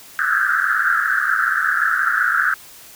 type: band-pass noise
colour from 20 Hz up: white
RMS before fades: -18 dBFS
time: 0.19-2.54 s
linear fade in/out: 0 ms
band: 1300 to 1700 Hz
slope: 96 dB/octave
effects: white hiss -42 dBFS RMS until 2.95 s